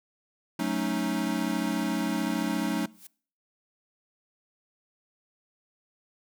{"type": "chord", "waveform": "square", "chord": "D# half-diminished seventh", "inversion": "first", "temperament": "equal", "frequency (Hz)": [185, 220, 277.2, 311.1], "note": ["F#3", "A3", "C#4", "D#4"], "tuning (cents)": [0, 0, 0, 0], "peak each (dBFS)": -33, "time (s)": [0.59, 2.86], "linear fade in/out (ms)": 5}
{"type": "noise with exponential growth", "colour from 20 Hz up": "blue", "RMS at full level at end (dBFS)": -43, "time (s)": [2.84, 3.07], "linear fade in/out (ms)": 5, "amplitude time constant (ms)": 48}
{"effects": ["noise-tail reverb RT60 0.5 s tail -22 dB re dry"]}